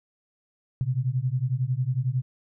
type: beating tone pair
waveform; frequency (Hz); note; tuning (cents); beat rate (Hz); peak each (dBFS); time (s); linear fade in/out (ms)
sine; 122.5 / 133.5; B2 / C3; -14 / +35; 11; -26; 0.81-2.22; 0
effects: none